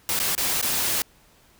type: noise with dropouts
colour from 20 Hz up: white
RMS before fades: -24 dBFS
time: 0.09-1.02 s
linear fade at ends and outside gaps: 1 ms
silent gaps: 0.191-0.199 / 0.351-0.378 / 0.614-0.626 s
effects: pink hiss -57 dBFS RMS until 1.59 s